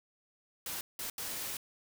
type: noise bursts at uneven times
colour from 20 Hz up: white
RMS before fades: -39 dBFS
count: 3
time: 0.66-0.81 / 0.99-1.1 / 1.18-1.57 s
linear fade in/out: 2 ms
effects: none